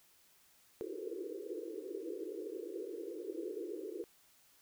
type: band-pass noise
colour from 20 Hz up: pink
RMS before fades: -43 dBFS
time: 0.81-4.04 s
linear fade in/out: 0 ms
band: 320 to 490 Hz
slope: 96 dB/octave
effects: white hiss -67 dBFS RMS until 4.61 s